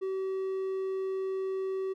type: tone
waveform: triangle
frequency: 381.8 Hz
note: G4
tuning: 46 cents flat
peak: -28 dBFS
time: 0.01-1.94 s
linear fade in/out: 20 ms
effects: none